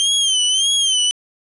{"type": "tone with vibrato", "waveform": "sawtooth", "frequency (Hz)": 3136, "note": "G7", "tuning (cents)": 0, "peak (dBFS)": -11, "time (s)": [0, 1.11], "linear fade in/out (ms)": 0, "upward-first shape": "sine", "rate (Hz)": 1.7, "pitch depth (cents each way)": 100, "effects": ["resampled to 24000 Hz", "7-bit"]}